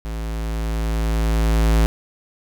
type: tone with level ramp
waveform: square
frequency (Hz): 55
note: A1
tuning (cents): 0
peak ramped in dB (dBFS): -26 to -13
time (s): 0.05-1.86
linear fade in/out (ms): 0
effects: none